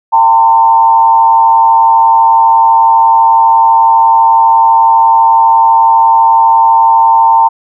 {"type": "tone with frequency modulation", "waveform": "sine", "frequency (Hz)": 906, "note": "A#5", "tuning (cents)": -50, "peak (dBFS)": -3, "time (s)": [0.12, 7.49], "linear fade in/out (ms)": 20, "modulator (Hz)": 112, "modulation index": 0.65, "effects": []}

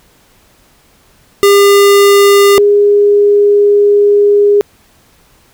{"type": "tone pair in turn", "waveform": ["square", "sine"], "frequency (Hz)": [402, 409.5], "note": ["G4", "G#4"], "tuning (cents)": [44, -24], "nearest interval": "unison", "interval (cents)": 32, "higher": "second", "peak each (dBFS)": -4, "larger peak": "neither", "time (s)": [[1.43, 2.58], [2.58, 4.61]], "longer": "second", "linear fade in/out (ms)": 0, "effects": ["pink hiss -48 dBFS RMS until 5.53 s"]}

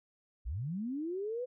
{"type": "linear sweep", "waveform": "sine", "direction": "up", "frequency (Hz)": [46.02, 512], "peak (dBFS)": -34, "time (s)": [0.45, 1.46], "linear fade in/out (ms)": 20, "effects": []}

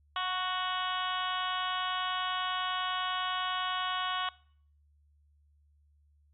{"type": "harmonic tone with a mistuned harmonic", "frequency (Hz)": 370, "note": "F#4", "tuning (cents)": 0, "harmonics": [2, 3, 4, 5, 6, 7, 8, 9, 10], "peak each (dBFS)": [-39, -33, -39, -44, -48, -48, -39, -40, -46], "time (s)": [0.16, 4.29], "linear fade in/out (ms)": 2, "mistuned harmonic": 2, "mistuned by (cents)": -22, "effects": ["noise-tail reverb RT60 0.6 s tail -23 dB re dry", "added 73 Hz sine -63 dBFS peak until 6.33 s"]}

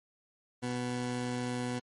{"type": "tone pair together", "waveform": "20% pulse", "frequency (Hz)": [123.5, 247], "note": ["B2", "B3"], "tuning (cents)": [0, 0], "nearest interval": "octave", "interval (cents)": 1200, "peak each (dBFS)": [-31, -33], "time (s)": [0.62, 1.8], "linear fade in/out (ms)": 20, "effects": ["MP3 48 kbps"]}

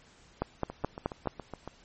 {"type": "two click trains", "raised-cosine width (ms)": 1, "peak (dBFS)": [-24, -14], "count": [8, 5], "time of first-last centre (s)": [[0.7, 1.676], [0.42, 1.273]], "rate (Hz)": [7.17, 4.69], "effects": ["pink hiss -59 dBFS RMS until 1.84 s", "MP3 32 kbps"]}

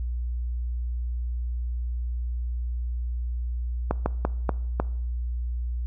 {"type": "slowing click train", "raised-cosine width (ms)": 1, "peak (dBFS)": -9, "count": 5, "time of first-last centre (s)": [3.91, 4.8], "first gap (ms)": 150, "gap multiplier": 1.27, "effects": ["noise-tail reverb RT60 0.7 s tail -21 dB re dry", "added 60 Hz sine -26 dBFS peak until 5.86 s"]}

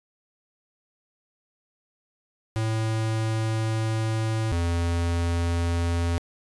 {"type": "tone pair in turn", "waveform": "square", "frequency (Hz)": [110.9, 85.28], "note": ["A2", "F2"], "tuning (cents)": [14, -41], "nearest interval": "perfect fourth", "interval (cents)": 455, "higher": "first", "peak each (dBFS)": [-24, -23], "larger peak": "second", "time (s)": [[2.56, 4.52], [4.52, 6.18]], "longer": "first", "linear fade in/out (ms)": 0, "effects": ["resampled to 24000 Hz"]}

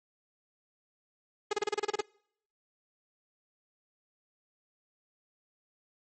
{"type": "tone bursts", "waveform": "sawtooth", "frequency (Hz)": 417.4, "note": "G#4", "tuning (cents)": 9, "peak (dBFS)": -23, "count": 10, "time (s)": [1.51, 2.009], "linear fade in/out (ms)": 5, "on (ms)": 22, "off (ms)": 31, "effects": ["noise-tail reverb RT60 0.7 s tail -26 dB re dry", "MP3 32 kbps"]}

